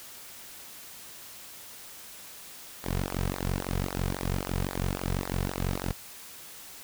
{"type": "tone with flanger", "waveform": "sawtooth", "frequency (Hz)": 46, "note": "F#1", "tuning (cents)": -9, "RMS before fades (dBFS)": -31, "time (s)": [2.83, 5.93], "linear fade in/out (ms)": 20, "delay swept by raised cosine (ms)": [0.3, 3.6], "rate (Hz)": 3.7, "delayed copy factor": -0.9, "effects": ["white hiss -46 dBFS RMS until 6.83 s"]}